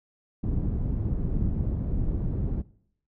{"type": "low-pass noise", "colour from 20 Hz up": "pink", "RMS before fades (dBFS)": -27, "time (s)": [0.43, 2.62], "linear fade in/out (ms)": 10, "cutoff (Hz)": 200, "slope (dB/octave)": 12, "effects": ["noise-tail reverb RT60 0.7 s tail -21 dB re dry"]}